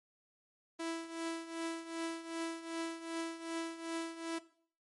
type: tone with tremolo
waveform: sawtooth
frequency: 330 Hz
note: E4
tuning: 2 cents sharp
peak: -31 dBFS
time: 0.79-4.39 s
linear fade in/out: 10 ms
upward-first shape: triangle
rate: 2.6 Hz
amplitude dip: 80%
effects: noise-tail reverb RT60 0.5 s tail -17 dB re dry + MP3 48 kbps